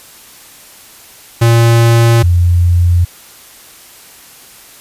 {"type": "tone pair in turn", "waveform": ["square", "sine"], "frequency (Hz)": [116.3, 87.13], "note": ["A#2", "F2"], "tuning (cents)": [-4, -4], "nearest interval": "perfect fourth", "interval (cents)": 500, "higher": "first", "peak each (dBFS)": -6, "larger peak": "neither", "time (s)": [[1.41, 2.23], [2.23, 3.05]], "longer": "neither", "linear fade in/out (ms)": 10, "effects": ["white hiss -38 dBFS RMS until 4.8 s", "resampled to 32000 Hz"]}